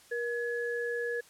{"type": "tone pair together", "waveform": "sine", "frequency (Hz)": [475.4, 1694], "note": ["A#4", "G#6"], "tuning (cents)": [34, 34], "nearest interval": "octave + minor seventh", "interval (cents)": 2200, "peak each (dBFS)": [-32, -35], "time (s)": [0.11, 1.21], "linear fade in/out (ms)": 10, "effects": ["white hiss -58 dBFS RMS until 1.29 s", "low-pass 11000 Hz 12 dB/octave"]}